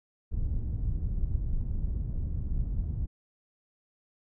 pink low-pass noise, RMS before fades -30 dBFS, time 0.31-3.07 s, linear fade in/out 20 ms, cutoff 100 Hz, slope 12 dB/octave, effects none

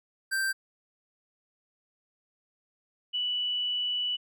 square / sine tone pair in turn, 1568 / 2960 Hz, G6 / F#7, 0 / 0 cents, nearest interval major seventh, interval 1100 cents, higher second, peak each -27 dBFS, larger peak neither, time 0.31-0.53 / 3.13-4.17 s, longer second, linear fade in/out 20 ms, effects none

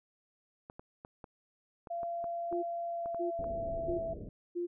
clicks, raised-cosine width 1 ms, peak -32 dBFS, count 11, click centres 0.699 / 0.795 / 1.049 / 1.242 / 1.872 / 2.032 / 2.242 / 2.527 / 3.059 / 3.146 / 3.442 s
sine tone with pitch glide, 684 to 661.5 Hz, F5 to E5, -36 to +6 cents, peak -34 dBFS, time 1.9-4.14 s, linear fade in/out 10 ms, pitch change -58 cents, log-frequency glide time 2.88-4.01 s
sine tone bursts, 349.2 Hz, F4, in tune, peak -32 dBFS, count 4, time 2.51-4.67 s, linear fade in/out 20 ms, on 120 ms, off 560 ms
pink low-pass noise, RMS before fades -43 dBFS, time 3.39-4.29 s, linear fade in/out 2 ms, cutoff 620 Hz, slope 96 dB/octave
effects none

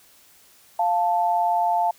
sine tone pair together, 698.5 / 880.1 Hz, F5 / A5, 0 / 0 cents, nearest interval major third, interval 400 cents, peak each -21 dBFS, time 0.79-1.91 s, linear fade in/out 5 ms, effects white hiss -54 dBFS RMS until 1.98 s

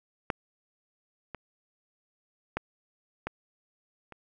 clicks, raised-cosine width 0.5 ms, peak -12 / -23 / -14 / -17 / -30 dBFS, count 5, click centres 0.302 / 1.347 / 2.57 / 3.27 / 4.123 s, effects none

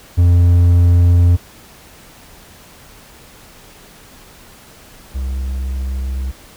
triangle tone pair in turn, 87.31 / 65.41 Hz, F2 / C2, 0 / 0 cents, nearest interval perfect fourth, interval 500 cents, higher first, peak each -5 / -16 dBFS, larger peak first, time 0.17-1.37 / 5.14-6.32 s, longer first, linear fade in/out 20 ms, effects pink hiss -42 dBFS RMS until 6.56 s

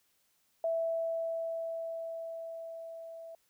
sine tone with level ramp, 659.3 Hz, E5, in tune, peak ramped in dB -28 to -44 dBFS, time 0.64-3.35 s, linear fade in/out 2 ms, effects white hiss -73 dBFS RMS until 3.49 s

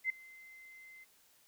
sine tone with ADSR envelope, 2069 Hz, C7, 20 cents flat, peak -28 dBFS, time 0.04-1.05 s, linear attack 58 ms, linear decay 5 ms, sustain -24 dB, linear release 21 ms, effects white hiss -67 dBFS RMS until 1.47 s

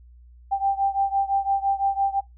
sine beating tone pair, 786 / 791.9 Hz, G5 / G5, +4 / +17 cents, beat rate 5.9 Hz, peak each -22 / -24 dBFS, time 0.51-2.21 s, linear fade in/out 20 ms, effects noise-tail reverb RT60 0.2 s tail -22 dB re dry + added 60 Hz sine -46 dBFS peak until 2.37 s

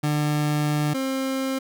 30% pulse tone pair in turn, 149.2 / 265.8 Hz, D3 / C4, +28 / +27 cents, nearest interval minor seventh, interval 999 cents, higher second, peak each -18 / -21 dBFS, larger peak first, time 0.03-0.94 / 0.94-1.59 s, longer first, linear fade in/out 10 ms, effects none

